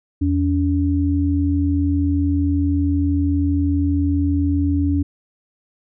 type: tone pair together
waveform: sine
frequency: 83.7 / 283.9 Hz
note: E2 / C#4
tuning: +27 / +41 cents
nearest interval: octave + major sixth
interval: 2114 cents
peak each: -18 dBFS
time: 0.21-5.03 s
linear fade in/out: 10 ms
effects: none